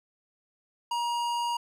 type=tone with tanh clipping; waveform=sine; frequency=949 Hz; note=A#5; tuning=31 cents sharp; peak=-29 dBFS; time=0.91-1.57 s; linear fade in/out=5 ms; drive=18 dB; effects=none

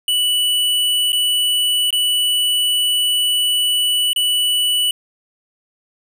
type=tone with dropouts; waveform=square; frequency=2960 Hz; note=F#7; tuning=in tune; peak=-15 dBFS; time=0.08-4.91 s; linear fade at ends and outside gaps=2 ms; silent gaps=1.121-1.129 / 1.906-1.927 / 4.132-4.161 s; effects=none

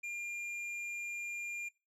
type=tone with hard clipping; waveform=sine; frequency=2400 Hz; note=D7; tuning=37 cents sharp; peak=-40 dBFS; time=0.03-1.69 s; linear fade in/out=10 ms; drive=8 dB; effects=noise-tail reverb RT60 0.3 s tail -22 dB re dry + low-pass 11000 Hz 12 dB/octave

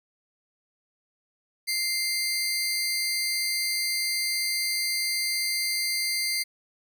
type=tone pair together; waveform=sawtooth; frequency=2093 / 4699 Hz; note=C7 / D8; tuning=0 / 0 cents; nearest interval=octave + major second; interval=1400 cents; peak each=-25 dBFS; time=1.67-6.44 s; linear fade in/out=20 ms; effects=none

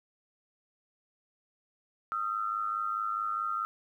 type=tone pair together; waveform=sine; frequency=1244.5 / 1349.2 Hz; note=D#6 / E6; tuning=0 / +40 cents; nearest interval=minor second; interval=140 cents; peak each=-33 / -32 dBFS; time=2.12-3.65 s; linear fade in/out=0 ms; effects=11-bit

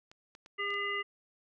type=clicks; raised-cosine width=0.2 ms; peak=-35 dBFS; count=5; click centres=0.115 / 0.351 / 0.461 / 0.705 / 0.741 s
type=harmonic tone; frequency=403.9 Hz; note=G#4; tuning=48 cents flat; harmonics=1 / 3 / 5 / 7; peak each=-40 / -38 / -34 / -40 dBFS; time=0.58-1.03 s; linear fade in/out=20 ms
effects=none

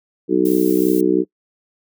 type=harmonic tone; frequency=62.8 Hz; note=B1; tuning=30 cents sharp; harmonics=3 / 4 / 5 / 6 / 7; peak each=-23 / -26 / -16 / -17 / -21 dBFS; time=0.28-1.25 s; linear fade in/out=50 ms
type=noise; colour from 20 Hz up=violet; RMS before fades=-31 dBFS; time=0.45-1.01 s; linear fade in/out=5 ms
effects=noise-tail reverb RT60 0.1 s tail -24 dB re dry

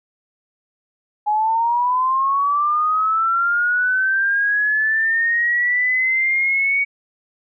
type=linear sweep; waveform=sine; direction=up; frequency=832 to 2249 Hz; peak=-15 dBFS; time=1.26-6.85 s; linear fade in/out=20 ms; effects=none

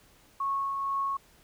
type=tone with tremolo; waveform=sine; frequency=1100 Hz; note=C#6; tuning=14 cents flat; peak=-26 dBFS; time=0.4-1.17 s; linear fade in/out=5 ms; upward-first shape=triangle; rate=2.1 Hz; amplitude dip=35%; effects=pink hiss -60 dBFS RMS until 1.43 s

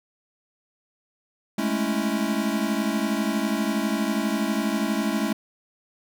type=chord; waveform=square; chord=A major seventh; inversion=third; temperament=equal; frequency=207.7 / 220 / 277.2 / 329.6 Hz; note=G#3 / A3 / C#4 / E4; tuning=0 / 0 / 0 / 0 cents; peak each=-28 / -28 / -30 / -31 dBFS; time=1.58-5.33 s; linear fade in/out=5 ms; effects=none

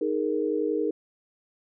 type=chord; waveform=sine; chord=D# suspended fourth; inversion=none; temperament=equal; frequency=311.1 / 415.3 / 466.2 Hz; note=D#4 / G#4 / A#4; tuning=0 / 0 / 0 cents; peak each=-28 dBFS; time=0.01-0.91 s; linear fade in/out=5 ms; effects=none

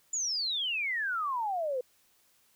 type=exponential sweep; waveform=sine; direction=down; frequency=7100 to 486.3 Hz; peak=-29 dBFS; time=0.13-1.81 s; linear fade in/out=5 ms; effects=white hiss -67 dBFS RMS until 2.55 s

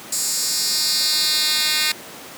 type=tone with high-pass filter sweep; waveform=10% pulse; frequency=306.5 Hz; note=D#4; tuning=26 cents flat; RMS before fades=-20 dBFS; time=0.12-1.92 s; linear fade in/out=5 ms; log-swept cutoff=7000 to 2900 Hz; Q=2.3; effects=pink hiss -37 dBFS RMS until 2.37 s + high-pass 200 Hz 12 dB/octave

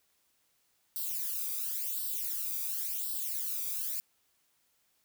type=noise with flanger; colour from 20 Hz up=violet; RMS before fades=-35 dBFS; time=0.96-4 s; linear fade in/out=0 ms; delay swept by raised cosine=0.22 to 0.85 ms; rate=0.93 Hz; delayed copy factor=+0.95; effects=white hiss -73 dBFS RMS until 5.04 s

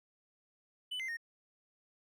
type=tone with pitch steps; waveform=triangle; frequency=2995 / 2077 / 1850 Hz; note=F#7 / C7 / A#6; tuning=+20 / -13 / -14 cents; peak=-35 dBFS; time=0.91-1.171 s; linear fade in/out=10 ms; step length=87 ms; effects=none

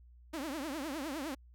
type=tone with vibrato; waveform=sawtooth; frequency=293.7 Hz; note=D4; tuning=in tune; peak=-33 dBFS; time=0.33-1.35 s; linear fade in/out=10 ms; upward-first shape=triangle; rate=9.8 Hz; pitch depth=260 cents each way; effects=added 60 Hz sine -55 dBFS peak until 1.54 s

